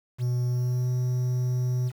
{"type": "tone with pitch glide", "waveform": "triangle", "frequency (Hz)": [123.47, 125.41], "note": ["B2", "B2"], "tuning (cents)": [0, 27], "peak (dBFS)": -21, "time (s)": [0.18, 1.92], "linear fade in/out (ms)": 50, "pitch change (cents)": 27, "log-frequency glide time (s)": [0.48, 0.88], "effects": ["8-bit"]}